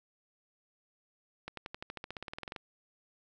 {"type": "accelerating click train", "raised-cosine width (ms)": 0.3, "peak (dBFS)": -24, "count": 18, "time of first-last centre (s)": [1.48, 2.562], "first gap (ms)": 93, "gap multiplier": 0.95, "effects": []}